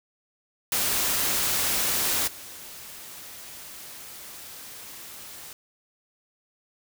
white noise with level steps, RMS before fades -25 / -42 dBFS, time 0.72-5.53 s, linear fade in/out 2 ms, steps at 2.27 s, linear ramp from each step 10 ms, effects none

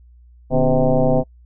sine tone with frequency modulation, 248.8 Hz, B3, 13 cents sharp, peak -12 dBFS, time 0.5-1.24 s, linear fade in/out 50 ms, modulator 132 Hz, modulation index 3.5, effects noise-tail reverb RT60 0.1 s tail -26 dB re dry + added 60 Hz sine -44 dBFS peak until 1.45 s

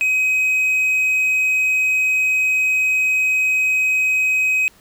triangle tone, 2528 Hz, D#7, 27 cents sharp, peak -13 dBFS, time 0.01-4.68 s, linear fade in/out 0 ms, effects pink hiss -51 dBFS RMS until 4.8 s

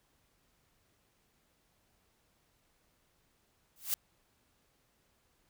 blue noise with exponential growth, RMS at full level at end -28 dBFS, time 3.76-3.94 s, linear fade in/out 0 ms, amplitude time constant 39 ms, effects pink hiss -73 dBFS RMS until 5.49 s

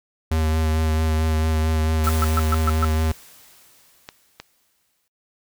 square tone with vibrato, 79 Hz, D#2, 27 cents sharp, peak -19 dBFS, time 0.31-3.12 s, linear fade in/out 5 ms, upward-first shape sine, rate 4.5 Hz, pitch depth 18 cents each way
white noise with exponential decay, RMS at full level -31 dBFS, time 2.04-5.08 s, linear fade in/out 1 ms, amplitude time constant 660 ms
sine tone bursts, 1318.5 Hz, E6, in tune, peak -18 dBFS, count 6, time 2.07-2.846 s, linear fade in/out 0 ms, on 21 ms, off 130 ms
clicks, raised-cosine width 0.2 ms, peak -17 dBFS, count 2, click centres 4.089 / 4.4 s
effects noise-tail reverb RT60 0.1 s tail -21 dB re dry

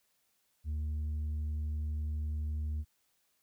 sine tone with tanh clipping, 76 Hz, D#2, 40 cents flat, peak -33 dBFS, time 0.64-2.85 s, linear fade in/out 50 ms, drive 3 dB, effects white hiss -75 dBFS RMS until 3.42 s

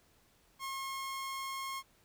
sawtooth tone, 1078 Hz, C#6, 49 cents flat, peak -34 dBFS, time 0.59-1.83 s, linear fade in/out 50 ms, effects pink hiss -68 dBFS RMS until 2.04 s

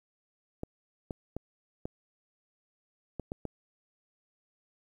clicks, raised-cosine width 2 ms, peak -22 dBFS, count 7, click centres 0.634 / 1.108 / 1.366 / 1.855 / 3.197 / 3.319 / 3.453 s, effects 10-bit

